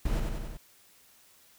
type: noise with echo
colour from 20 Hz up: brown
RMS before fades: -28 dBFS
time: 0.05-0.2 s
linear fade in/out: 5 ms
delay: 93 ms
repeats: 4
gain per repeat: -3 dB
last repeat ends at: 0.572 s
effects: white hiss -60 dBFS RMS until 1.58 s